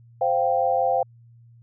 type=chord; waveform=sine; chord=C suspended fourth; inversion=none; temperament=equal; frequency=523.3 / 698.5 / 784 Hz; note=C5 / F5 / G5; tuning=0 / 0 / 0 cents; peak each=-23 dBFS; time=0.21-1.03 s; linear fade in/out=5 ms; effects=added 117 Hz sine -48 dBFS peak until 1.62 s